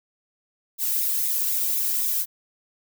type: noise with flanger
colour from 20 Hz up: violet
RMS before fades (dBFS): -24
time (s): 0.78-2.26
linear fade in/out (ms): 50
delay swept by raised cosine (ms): 0.66 to 1.48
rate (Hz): 4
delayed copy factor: -0.65
effects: none